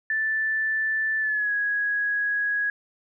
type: tone with pitch glide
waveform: sine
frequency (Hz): 1760 to 1663.1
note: A6 to G#6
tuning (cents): 0 to +2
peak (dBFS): -22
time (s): 0.1-2.7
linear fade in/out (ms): 2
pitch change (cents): -98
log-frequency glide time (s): 1.19-1.52
effects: none